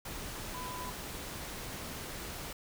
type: tone in noise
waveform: sine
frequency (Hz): 1000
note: B5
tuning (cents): +21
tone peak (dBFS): -41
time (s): 0.54-0.9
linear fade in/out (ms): 5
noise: pink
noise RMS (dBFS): -42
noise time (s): 0.05-2.53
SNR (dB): -2
effects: none